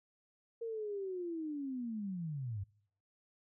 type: linear sweep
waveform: sine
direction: down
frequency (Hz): 466.2 to 91.9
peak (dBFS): -37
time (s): 0.61-2.64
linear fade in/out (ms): 10
effects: noise-tail reverb RT60 0.7 s tail -26 dB re dry